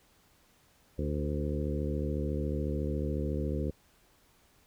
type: harmonic tone with a mistuned harmonic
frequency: 74 Hz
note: D2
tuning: 14 cents sharp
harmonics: 1 / 2 / 3 / 4 / 5 / 6 / 7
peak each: -33 / -36 / -38 / -39 / -40 / -41 / -41 dBFS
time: 0.98-3.71 s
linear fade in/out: 10 ms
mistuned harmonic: 6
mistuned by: +23 cents
effects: pink hiss -65 dBFS RMS until 4.66 s